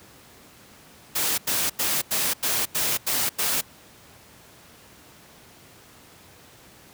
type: noise bursts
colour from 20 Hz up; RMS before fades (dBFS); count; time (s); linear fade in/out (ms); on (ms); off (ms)
white; -24; 8; 1.15-3.613; 10; 230; 89
effects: pink hiss -50 dBFS RMS until 6.93 s + high-pass 80 Hz 12 dB/octave